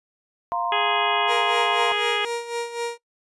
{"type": "chord", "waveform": "sine", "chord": "F suspended fourth", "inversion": "none", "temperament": "equal", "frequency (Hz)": [698.5, 932.3, 1046.5], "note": ["F5", "Bb5", "C6"], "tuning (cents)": [0, 0, 0], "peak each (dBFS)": -27, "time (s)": [0.52, 1.92], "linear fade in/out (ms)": 0}
{"type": "harmonic tone", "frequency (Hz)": 415.3, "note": "G#4", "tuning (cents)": 0, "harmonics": [1, 2, 3, 4, 5, 6, 7, 8], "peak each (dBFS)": [-30, -30, -30, -30, -30, -30, -30, -30], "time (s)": [0.72, 2.25], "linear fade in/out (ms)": 2}
{"type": "tone with tremolo", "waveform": "30% pulse", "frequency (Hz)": 471, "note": "A#4", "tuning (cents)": 18, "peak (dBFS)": -21, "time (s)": [1.27, 2.98], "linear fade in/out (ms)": 50, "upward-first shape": "sine", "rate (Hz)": 4, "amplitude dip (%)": 70}
{"effects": ["noise-tail reverb RT60 0.1 s tail -21 dB re dry", "resampled to 24000 Hz"]}